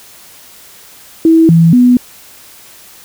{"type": "tone with pitch steps", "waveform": "sine", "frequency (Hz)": [325.4, 165.6, 247.1], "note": ["E4", "E3", "B3"], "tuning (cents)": [-22, 8, 1], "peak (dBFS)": -3, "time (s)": [1.25, 1.97], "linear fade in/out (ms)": 2, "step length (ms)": 240, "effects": ["white hiss -38 dBFS RMS until 3.04 s"]}